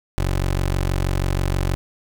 20% pulse tone, 46.25 Hz, F#1, in tune, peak -14 dBFS, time 0.18-1.75 s, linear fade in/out 0 ms, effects none

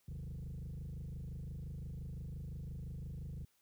sine tone with frequency modulation, 103.83 Hz, G#2, in tune, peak -39 dBFS, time 0.08-3.45 s, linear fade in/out 5 ms, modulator 25.8 Hz, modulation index 2.4, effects tanh soft clip ceiling -41 dBFS + white hiss -75 dBFS RMS until 3.61 s

